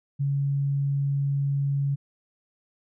sine tone, 140 Hz, C#3, 18 cents sharp, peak -22 dBFS, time 0.19-1.96 s, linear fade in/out 20 ms, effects none

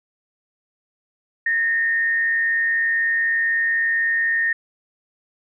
sine tone with frequency modulation, 1836 Hz, A#6, 27 cents flat, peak -17 dBFS, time 1.46-4.53 s, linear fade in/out 5 ms, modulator 142 Hz, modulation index 0.28, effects none

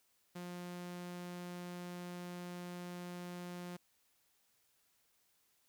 sawtooth tone, 177 Hz, F3, 23 cents sharp, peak -40 dBFS, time 0.35-3.77 s, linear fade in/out 10 ms, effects white hiss -75 dBFS RMS until 5.68 s

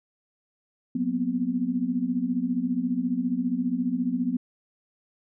sine tone cluster, 182.6 / 238.3 / 253 Hz, F#3 / A#3 / B3, -23 / +38 / +42 cents, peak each -32 / -28 / -26 dBFS, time 0.95-4.37 s, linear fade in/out 5 ms, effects none

